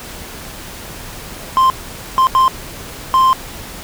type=tone bursts at uneven times; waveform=triangle; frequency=1046.5 Hz; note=C6; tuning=in tune; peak=-6 dBFS; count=4; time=1.57-1.7 / 2.18-2.27 / 2.35-2.48 / 3.14-3.33 s; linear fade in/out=0 ms; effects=pink hiss -31 dBFS RMS until 3.83 s